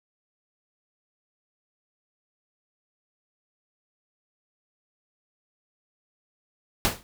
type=noise with exponential decay; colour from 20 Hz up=pink; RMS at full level=-19 dBFS; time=6.85-7.03 s; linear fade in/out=0 ms; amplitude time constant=39 ms; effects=none